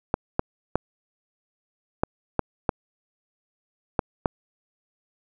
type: clicks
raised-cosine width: 1 ms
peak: -6 dBFS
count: 8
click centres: 0.141 / 0.394 / 0.756 / 2.035 / 2.393 / 2.692 / 3.992 / 4.258 s
effects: none